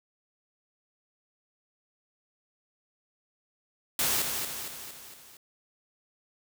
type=noise with echo; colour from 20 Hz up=white; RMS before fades=-27 dBFS; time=3.99-4.22 s; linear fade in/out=2 ms; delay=230 ms; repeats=5; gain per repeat=-5 dB; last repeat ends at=5.37 s; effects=none